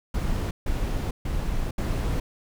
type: noise bursts at uneven times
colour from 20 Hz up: brown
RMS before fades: -26 dBFS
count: 4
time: 0.14-0.51 / 0.66-1.11 / 1.25-1.71 / 1.78-2.2 s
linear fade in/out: 5 ms
effects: none